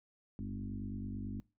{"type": "tone with frequency modulation", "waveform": "sine", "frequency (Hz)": 151.6, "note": "D#3", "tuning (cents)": -45, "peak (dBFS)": -38, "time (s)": [0.39, 1.4], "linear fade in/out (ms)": 0, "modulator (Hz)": 48.9, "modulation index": 2.6, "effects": ["noise-tail reverb RT60 0.3 s tail -23 dB re dry"]}